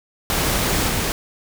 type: noise with level steps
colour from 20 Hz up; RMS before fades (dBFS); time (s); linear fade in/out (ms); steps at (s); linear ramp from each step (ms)
pink; -20 / -22; 0.3-1.12; 0; 0.88; 20
effects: none